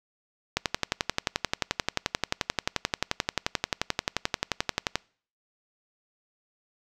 click train, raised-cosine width 0.2 ms, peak -6 dBFS, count 51, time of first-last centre 0.57-4.956 s, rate 11.4 Hz, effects noise-tail reverb RT60 0.5 s tail -26 dB re dry

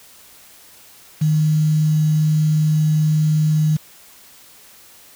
sine tone with quantisation, 154.2 Hz, D#3, 15 cents flat, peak -13 dBFS, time 1.21-3.77 s, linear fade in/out 10 ms, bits 6, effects white hiss -46 dBFS RMS until 5.15 s

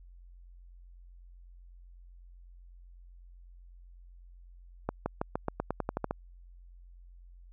accelerating click train, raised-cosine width 1 ms, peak -16 dBFS, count 12, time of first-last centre 4.89-6.11 s, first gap 170 ms, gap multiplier 0.91, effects added 44 Hz sine -50 dBFS peak until 7.52 s

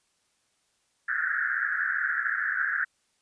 white band-pass noise, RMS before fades -28 dBFS, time 1.08-2.85 s, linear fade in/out 10 ms, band 1400 to 1800 Hz, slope 96 dB/octave, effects white hiss -71 dBFS RMS until 3.21 s + resampled to 22050 Hz

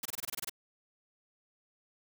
white noise bursts, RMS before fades -37 dBFS, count 10, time 0.03-0.496 s, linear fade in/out 5 ms, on 25 ms, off 24 ms, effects none

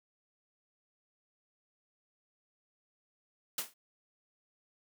white noise with exponential decay, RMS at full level -30 dBFS, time 3.58-3.74 s, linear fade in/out 5 ms, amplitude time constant 33 ms, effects high-pass 200 Hz 12 dB/octave

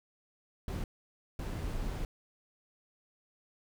brown noise bursts at uneven times, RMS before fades -36 dBFS, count 2, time 0.68-0.84 / 1.39-2.05 s, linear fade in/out 2 ms, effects none

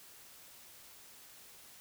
silence, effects white hiss -56 dBFS RMS until 1.8 s

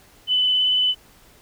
sine tone with vibrato, 3008 Hz, F#7, 28 cents sharp, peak -16 dBFS, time 0.27-0.95 s, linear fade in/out 50 ms, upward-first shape sine, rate 18 Hz, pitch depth 15 cents each way, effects pink hiss -52 dBFS RMS until 1.41 s

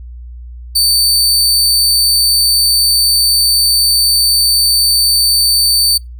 sawtooth tone, 4564 Hz, C#8, 50 cents sharp, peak -6 dBFS, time 0.75-5.98 s, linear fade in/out 10 ms, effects noise-tail reverb RT60 0.2 s tail -26 dB re dry + added 60 Hz sine -27 dBFS peak until 6.19 s

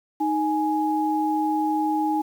sine tone pair together, 311.1 / 834.1 Hz, D#4 / G#5, 0 / +7 cents, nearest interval octave + perfect fourth, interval 1707 cents, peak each -23 dBFS, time 0.2-2.22 s, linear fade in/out 10 ms, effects 8-bit

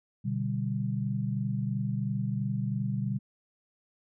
sine chord, G major, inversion first, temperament equal with one note detuned, 123.47 / 146.41 / 196 Hz, B2 / D3 / G3, 0 / -5 / 0 cents, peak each -31 / -34 / -32 dBFS, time 0.24-3.19 s, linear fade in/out 20 ms, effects none

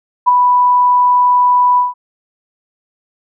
sine tone with ADSR envelope, 987.8 Hz, B5, in tune, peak -3 dBFS, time 0.26-1.94 s, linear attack 23 ms, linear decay 14 ms, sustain -4 dB, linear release 160 ms, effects none

